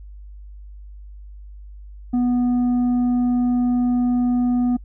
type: tone with tanh clipping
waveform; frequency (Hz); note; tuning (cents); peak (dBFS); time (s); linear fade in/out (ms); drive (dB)
sine; 245.6; B3; -9; -17; 2.13-4.77; 10; 5
effects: noise-tail reverb RT60 0.1 s tail -26 dB re dry + added 50 Hz sine -36 dBFS peak until 4.84 s